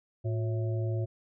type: harmonic tone with a mistuned harmonic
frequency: 110 Hz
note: A2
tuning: in tune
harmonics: 1 / 3 / 5 / 6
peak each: -28 / -38 / -42 / -44 dBFS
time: 0.24-1.06 s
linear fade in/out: 20 ms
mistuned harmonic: 3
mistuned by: +140 cents
effects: none